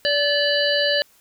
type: harmonic tone with a mistuned harmonic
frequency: 578 Hz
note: D5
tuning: 28 cents flat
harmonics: 1 / 3 / 5 / 7 / 8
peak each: -21 / -23 / -24 / -26 / -26 dBFS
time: 0.05-1.02 s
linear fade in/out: 0 ms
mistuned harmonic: 5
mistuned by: +46 cents
effects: white hiss -56 dBFS RMS until 1.2 s